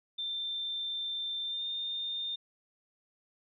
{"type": "tone with pitch glide", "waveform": "sine", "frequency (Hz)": [3572, 3624], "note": ["A7", "A#7"], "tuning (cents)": [25, -50], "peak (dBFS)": -33, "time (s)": [0.18, 2.36], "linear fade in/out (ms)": 10, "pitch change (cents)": 25, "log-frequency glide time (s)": [1.45, 1.64], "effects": []}